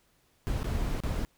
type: noise with dropouts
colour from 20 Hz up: brown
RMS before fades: -30 dBFS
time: 0.47-1.25 s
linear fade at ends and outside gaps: 0 ms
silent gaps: 0.631-0.643 / 1.003-1.036 s
effects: pink hiss -68 dBFS RMS until 1.37 s